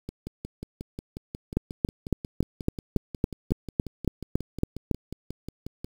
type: two click trains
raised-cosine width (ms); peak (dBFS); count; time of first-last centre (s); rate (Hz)
3; -9 / -22; 13 / 33; 1.57-4.913 / 0.09-5.845; 3.59 / 5.56
effects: 7-bit